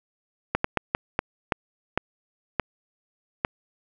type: slowing click train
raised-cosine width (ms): 0.5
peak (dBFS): -6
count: 9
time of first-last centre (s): 0.55-3.449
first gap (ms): 94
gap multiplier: 1.37
effects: none